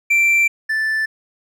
triangle tone pair in turn, 2349 / 1759.8 Hz, D7 / A6, 0 / 0 cents, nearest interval perfect fourth, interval 500 cents, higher first, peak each -10 / -15 dBFS, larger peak first, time 0.1-0.48 / 0.69-1.06 s, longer first, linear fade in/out 10 ms, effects none

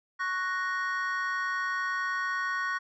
triangle chord, F# major, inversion second, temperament equal, 1108.7 / 1480 / 1864.7 Hz, C#6 / F#6 / A#6, 0 / 0 / 0 cents, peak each -31 dBFS, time 0.19-2.79 s, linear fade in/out 20 ms, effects resampled to 16000 Hz

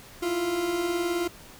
40% pulse beating tone pair, 329.6 / 348.6 Hz, E4 / F4, 0 / -3 cents, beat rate 19 Hz, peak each -33 / -25 dBFS, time 0.22-1.28 s, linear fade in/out 10 ms, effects pink hiss -48 dBFS RMS until 1.59 s

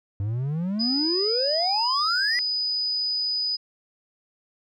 triangle exponential sweep, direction up, 96.6 to 2011 Hz, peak -22 dBFS, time 0.2-2.39 s, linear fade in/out 0 ms
sine tone, 4978 Hz, D#8, in tune, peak -23 dBFS, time 0.79-3.57 s, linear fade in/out 20 ms
effects none

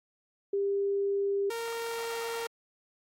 sine / sawtooth tone pair in turn, 398.5 / 462.1 Hz, G4 / A#4, +28 / -15 cents, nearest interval minor third, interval 257 cents, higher second, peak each -26 / -29 dBFS, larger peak first, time 0.53-1.5 / 1.5-2.47 s, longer neither, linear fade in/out 5 ms, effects AAC 48 kbps

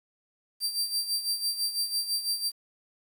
sawtooth tone with tremolo, 4699 Hz, D8, in tune, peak -22 dBFS, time 0.6-2.52 s, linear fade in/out 50 ms, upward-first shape sine, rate 6 Hz, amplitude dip 70%, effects 9-bit

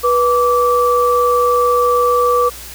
sine tone pair together, 488.6 / 1162 Hz, B4 / D6, -19 / -19 cents, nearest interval octave + minor third, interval 1500 cents, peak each -13 dBFS, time 0.03-2.5 s, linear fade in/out 20 ms, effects added 60 Hz sine -37 dBFS peak until 2.74 s + white hiss -33 dBFS RMS until 2.74 s

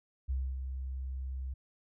sine tone with ADSR envelope, 65.5 Hz, C2, 2 cents sharp, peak -29 dBFS, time 0.28-1.54 s, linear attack 22 ms, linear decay 260 ms, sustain -6 dB, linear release 8 ms, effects none

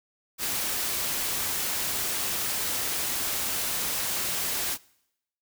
white noise, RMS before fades -29 dBFS, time 0.38-4.78 s, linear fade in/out 50 ms, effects noise-tail reverb RT60 0.8 s tail -23 dB re dry

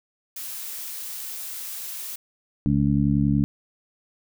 blue noise, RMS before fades -34 dBFS, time 0.36-2.16 s, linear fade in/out 5 ms
harmonic tone, 70.7 Hz, C#2, 35 cents sharp, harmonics 1 / 2 / 3 / 4, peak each -28 / -22 / -22 / -24 dBFS, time 2.66-3.44 s, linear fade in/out 0 ms
effects none

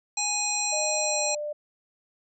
harmonic tone, 830.6 Hz, G#5, in tune, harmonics 1 / 3 / 5 / 7 / 9, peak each -33 / -33 / -33 / -32 / -28 dBFS, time 0.17-1.35 s, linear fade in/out 5 ms
sine tone with pitch glide, 612 to 594.9 Hz, D#5 to D5, -29 to +22 cents, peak -29 dBFS, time 0.72-1.53 s, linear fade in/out 10 ms, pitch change -49 cents, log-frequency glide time 1.01-1.23 s
effects none

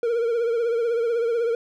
triangle tone with vibrato, 466.2 Hz, A#4, in tune, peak -18 dBFS, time 0.03-1.55 s, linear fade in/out 2 ms, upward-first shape triangle, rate 16 Hz, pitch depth 70 cents each way, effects none

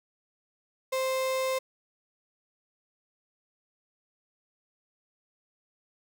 35% pulse tone, 523.3 Hz, C5, in tune, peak -25 dBFS, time 0.92-1.59 s, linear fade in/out 10 ms, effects none

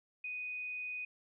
sine tone, 2489 Hz, D#7, in tune, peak -38 dBFS, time 0.24-1.05 s, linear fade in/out 5 ms, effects none

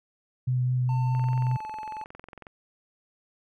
sine tone with vibrato, 126.1 Hz, B2, 36 cents sharp, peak -22 dBFS, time 0.47-1.57 s, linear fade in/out 10 ms, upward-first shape triangle, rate 4.8 Hz, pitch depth 13 cents each way
triangle tone with pitch glide, 896 to 865.5 Hz, A5 to A5, +31 to -29 cents, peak -32 dBFS, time 0.89-2.04 s, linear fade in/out 2 ms, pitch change -60 cents, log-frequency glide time 1.43-1.63 s
click train, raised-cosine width 0.5 ms, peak -28 dBFS, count 30, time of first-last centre 1.15-2.468 s, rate 22 Hz
effects none

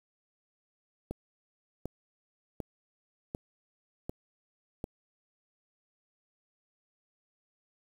click train, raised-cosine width 2 ms, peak -22 dBFS, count 6, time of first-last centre 1.11-4.841 s, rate 1.34 Hz, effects 8-bit

